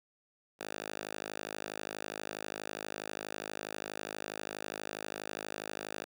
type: tone with high-pass filter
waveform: 5% pulse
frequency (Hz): 52.3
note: G#1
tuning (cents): +13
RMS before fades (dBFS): -42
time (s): 0.59-6.05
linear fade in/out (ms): 20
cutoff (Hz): 410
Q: 0.51
effects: none